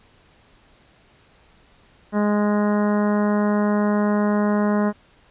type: harmonic tone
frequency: 207.7 Hz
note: G#3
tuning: in tune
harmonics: 1 / 2 / 3 / 4 / 5 / 6 / 7 / 8 / 9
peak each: -18 / -26 / -26 / -32 / -30 / -36 / -35 / -40 / -39 dBFS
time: 2.12-4.93 s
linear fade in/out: 50 ms
effects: pink hiss -55 dBFS RMS until 5.3 s + resampled to 8000 Hz